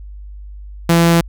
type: tone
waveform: sawtooth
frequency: 168.5 Hz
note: E3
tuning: 38 cents sharp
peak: -5 dBFS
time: 0.89-1.21 s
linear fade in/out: 5 ms
effects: added 50 Hz sine -30 dBFS peak until 1.28 s